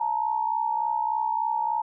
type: tone pair together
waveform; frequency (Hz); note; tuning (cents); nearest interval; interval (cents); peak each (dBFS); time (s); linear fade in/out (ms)
sine; 868.9 / 932.3; A5 / A#5; -22 / 0; minor second; 122; -26; 0-1.82; 10
effects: none